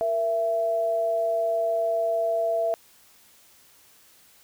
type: tone pair together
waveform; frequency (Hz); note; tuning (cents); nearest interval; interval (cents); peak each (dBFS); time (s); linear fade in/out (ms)
sine; 466.2 / 666.6; A#4 / E5; 0 / +19; tritone; 619; -31 / -22; 0.01-2.74; 0
effects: white hiss -56 dBFS RMS until 4.43 s